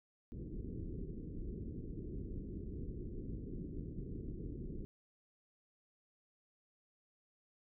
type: low-pass noise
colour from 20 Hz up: pink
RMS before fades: -44 dBFS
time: 0.32-4.85 s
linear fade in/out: 0 ms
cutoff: 410 Hz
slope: 48 dB/octave
effects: none